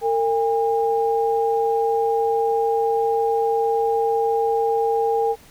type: tone pair together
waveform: sine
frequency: 455.4 / 809.3 Hz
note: A#4 / G#5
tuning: -40 / -45 cents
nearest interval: minor seventh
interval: 995 cents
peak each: -19 / -21 dBFS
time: 0.01-5.36 s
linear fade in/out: 50 ms
effects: pink hiss -49 dBFS RMS until 5.5 s